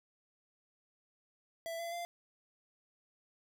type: tone with pitch steps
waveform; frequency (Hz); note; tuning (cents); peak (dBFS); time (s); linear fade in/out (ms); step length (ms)
square; 664 / 677.6 / 691.4; E5 / E5 / F5; +12 / +48 / -18; -39; 1.66-2.05; 0; 130
effects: none